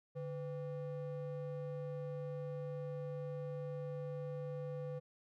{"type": "ring-modulated tone", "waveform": "triangle", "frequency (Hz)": 324.3, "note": "E4", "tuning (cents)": -28, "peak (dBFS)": -35, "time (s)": [0.15, 5], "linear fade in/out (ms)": 20, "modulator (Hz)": 178, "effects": []}